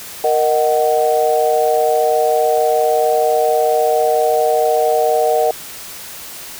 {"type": "chord", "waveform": "sine", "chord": "D# minor", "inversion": "second", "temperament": "just", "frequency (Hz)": [466.7, 622.3, 746.7], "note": ["A#4", "D#5", "F#5"], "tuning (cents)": [2, 0, 16], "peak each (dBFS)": -16, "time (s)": [0.24, 5.51], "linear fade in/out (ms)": 2, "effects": ["white hiss -32 dBFS RMS until 6.59 s"]}